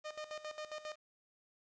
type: tone with tremolo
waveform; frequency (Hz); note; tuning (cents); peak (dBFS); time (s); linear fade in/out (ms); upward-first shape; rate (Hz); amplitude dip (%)
sawtooth; 611; D#5; -32; -37; 0.04-0.96; 20; square; 7.4; 75
effects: resampled to 16000 Hz + 11-bit